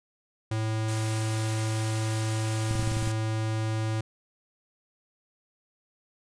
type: tone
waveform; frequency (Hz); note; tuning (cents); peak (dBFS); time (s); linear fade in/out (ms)
square; 110; A2; 0; -27; 0.51-4.01; 5
type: noise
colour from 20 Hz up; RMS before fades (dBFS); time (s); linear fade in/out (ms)
white; -38; 0.88-3.12; 5
type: clicks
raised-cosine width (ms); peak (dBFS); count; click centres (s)
5; -20; 9; 2.711 / 2.753 / 2.795 / 2.827 / 2.875 / 2.918 / 2.969 / 3.027 / 3.074
effects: resampled to 22050 Hz